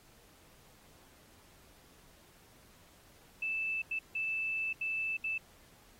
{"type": "tone bursts at uneven times", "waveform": "sine", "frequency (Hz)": 2637, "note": "E7", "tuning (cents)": 0, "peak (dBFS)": -32, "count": 5, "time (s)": [[3.42, 3.82], [3.91, 3.99], [4.15, 4.73], [4.81, 5.17], [5.24, 5.38]], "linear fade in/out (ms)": 5, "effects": ["pink hiss -62 dBFS RMS until 5.99 s", "AAC 48 kbps"]}